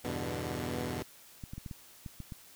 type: chord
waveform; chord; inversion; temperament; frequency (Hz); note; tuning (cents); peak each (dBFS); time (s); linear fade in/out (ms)
10% pulse; E minor seventh; none; equal with one note detuned; 81.88 / 98 / 123.47 / 146.83; E2 / G2 / B2 / D3; -11 / 0 / 0 / 0; -31 / -34 / -30 / -34; 0.04-1.03; 10
type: clicks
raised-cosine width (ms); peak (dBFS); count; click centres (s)
5; -29; 8; 1.438 / 1.535 / 1.58 / 1.662 / 1.712 / 2.062 / 2.203 / 2.322
effects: white hiss -56 dBFS RMS until 2.55 s